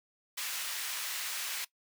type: high-pass noise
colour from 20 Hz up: pink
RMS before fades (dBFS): -37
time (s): 0.37-1.65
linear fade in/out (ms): 10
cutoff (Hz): 1800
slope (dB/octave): 12
effects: noise-tail reverb RT60 0.1 s tail -19 dB re dry